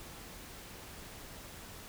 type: silence
effects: pink hiss -49 dBFS RMS until 1.88 s